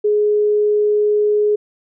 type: tone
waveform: sine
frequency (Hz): 418.8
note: G#4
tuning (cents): +15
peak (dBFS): -12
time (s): 0.04-1.56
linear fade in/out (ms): 10
effects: none